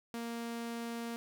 sawtooth tone, 233.1 Hz, A#3, in tune, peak -34 dBFS, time 0.14-1.16 s, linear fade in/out 0 ms, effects none

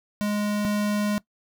square tone pair in turn, 207.7 / 207.7 Hz, G#3 / G#3, 0 / 0 cents, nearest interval unison, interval 0 cents, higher neither, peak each -24 / -23 dBFS, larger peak second, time 0.21-0.65 / 0.65-1.18 s, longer second, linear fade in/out 0 ms, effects noise-tail reverb RT60 0.1 s tail -20 dB re dry

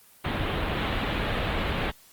pink low-pass noise, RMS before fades -28 dBFS, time 0.24-1.91 s, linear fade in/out 10 ms, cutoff 3700 Hz, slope 48 dB/octave, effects white hiss -55 dBFS RMS until 2.12 s + Opus 24 kbps

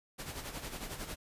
pink noise with tremolo, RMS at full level -40 dBFS, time 0.18-1.16 s, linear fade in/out 20 ms, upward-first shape sine, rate 11 Hz, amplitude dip 60%, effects resampled to 32000 Hz

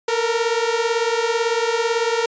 sawtooth beating tone pair, 453.4 / 471.4 Hz, A#4 / A#4, -48 / +19 cents, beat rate 18 Hz, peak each -17 / -17 dBFS, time 0.08-2.26 s, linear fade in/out 5 ms, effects resampled to 16000 Hz

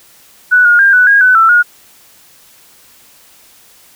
sine tone with pitch steps, 1481 / 1431 / 1600 / 1487 / 1633 / 1503 / 1332 / 1438 Hz, F#6 / F6 / G6 / F#6 / G#6 / F#6 / E6 / F#6, +1 / +42 / +35 / +8 / -30 / +27 / +18 / -50 cents, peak -4 dBFS, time 0.51-1.63 s, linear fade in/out 20 ms, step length 140 ms, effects white hiss -44 dBFS RMS until 3.95 s

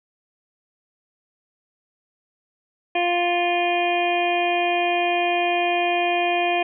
harmonic tone, 350 Hz, F4, 4 cents sharp, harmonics 1 / 2 / 3 / 5 / 6 / 7 / 8 / 9, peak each -25 / -21 / -34 / -33 / -36 / -25 / -37 / -34 dBFS, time 2.95-6.63 s, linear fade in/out 5 ms, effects none

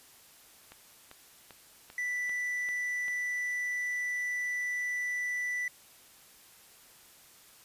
click train, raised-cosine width 0.3 ms, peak -32 dBFS, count 7, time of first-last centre 0.72-3.082 s, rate 2.54 Hz
triangle tone, 1975.5 Hz, B6, in tune, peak -29 dBFS, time 1.98-5.68 s, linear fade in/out 2 ms
effects white hiss -57 dBFS RMS until 7.64 s + resampled to 32000 Hz

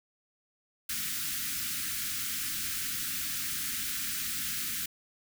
white band-stop noise, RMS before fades -34 dBFS, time 0.89-4.86 s, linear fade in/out 5 ms, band 300 to 1300 Hz, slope 48 dB/octave, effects none

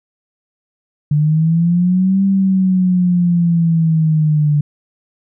sine linear two-way sweep, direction up then down, 146.3 to 196 to 146.3 Hz, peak -10 dBFS, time 1.11-4.61 s, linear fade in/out 5 ms, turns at 2.24 s, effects none

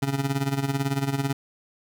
25% pulse tone with tremolo, 137.9 Hz, C#3, 9 cents flat, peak -17 dBFS, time 0.02-1.33 s, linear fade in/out 5 ms, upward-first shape sine, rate 18 Hz, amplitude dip 75%, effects none

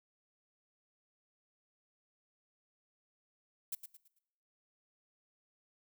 violet noise with echo, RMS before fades -38 dBFS, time 3.72-3.75 s, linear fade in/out 5 ms, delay 110 ms, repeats 4, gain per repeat -9 dB, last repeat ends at 4.19 s, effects noise-tail reverb RT60 0.9 s tail -23 dB re dry

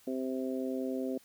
harmonic tone, 130.6 Hz, C3, 3 cents flat, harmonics 2 / 3 / 4 / 5, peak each -34 / -38 / -39 / -44 dBFS, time 0.07-1.18 s, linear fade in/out 5 ms, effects white hiss -62 dBFS RMS until 1.24 s

